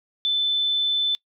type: tone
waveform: sine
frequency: 3520 Hz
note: A7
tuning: in tune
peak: -19 dBFS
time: 0.25-1.15 s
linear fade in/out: 0 ms
effects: noise-tail reverb RT60 0.1 s tail -24 dB re dry